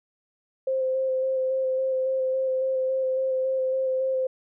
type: tone with vibrato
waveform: sine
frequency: 523.3 Hz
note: C5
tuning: in tune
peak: -22 dBFS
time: 0.67-4.27 s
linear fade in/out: 5 ms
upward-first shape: square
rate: 3.6 Hz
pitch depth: 12 cents each way
effects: none